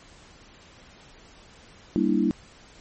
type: chord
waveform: sine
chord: E half-diminished seventh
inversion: first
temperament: equal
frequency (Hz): 196 / 233.1 / 293.7 / 329.6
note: G3 / Bb3 / D4 / E4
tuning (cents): 0 / 0 / 0 / 0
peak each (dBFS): -25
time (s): 1.96-2.31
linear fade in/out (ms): 0
effects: pink hiss -51 dBFS RMS until 2.8 s + MP3 32 kbps